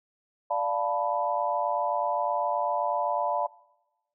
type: chord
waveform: sine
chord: B half-diminished seventh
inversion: first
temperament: equal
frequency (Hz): 587.3 / 698.5 / 880 / 987.8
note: D5 / F5 / A5 / B5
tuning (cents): 0 / 0 / 0 / 0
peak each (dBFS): -30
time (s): 0.5-3.47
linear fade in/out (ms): 10
effects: noise-tail reverb RT60 1.0 s tail -22 dB re dry